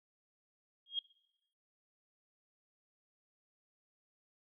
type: tone with exponential growth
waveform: sine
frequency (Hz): 3256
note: G#7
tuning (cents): -35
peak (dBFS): -29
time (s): 0.86-0.99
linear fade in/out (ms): 2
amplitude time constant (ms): 27
effects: noise-tail reverb RT60 0.9 s tail -23 dB re dry